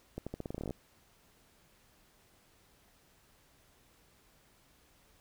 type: accelerating click train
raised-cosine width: 2 ms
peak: -25 dBFS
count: 14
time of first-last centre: 0.18-0.708 s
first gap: 86 ms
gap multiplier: 0.86
effects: pink hiss -66 dBFS RMS until 5.2 s